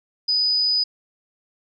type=tone; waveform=sine; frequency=4978 Hz; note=D#8; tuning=in tune; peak=-17 dBFS; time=0.28-0.84 s; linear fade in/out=10 ms; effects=none